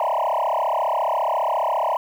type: tone with frequency modulation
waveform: sine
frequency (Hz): 807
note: G#5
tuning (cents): -50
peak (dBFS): -17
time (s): 0-1.97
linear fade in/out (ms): 2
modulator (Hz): 34.6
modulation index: 6
effects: tanh soft clip ceiling -16 dBFS + 8-bit